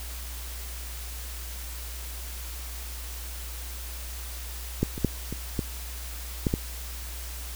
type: clicks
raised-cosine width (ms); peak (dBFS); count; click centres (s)
3; -9 / -21 / -8 / -19 / -13 / -10 / -11; 7; 4.83 / 4.979 / 5.047 / 5.326 / 5.592 / 6.468 / 6.539
effects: added 60 Hz sine -36 dBFS peak until 7.55 s + white hiss -41 dBFS RMS until 7.55 s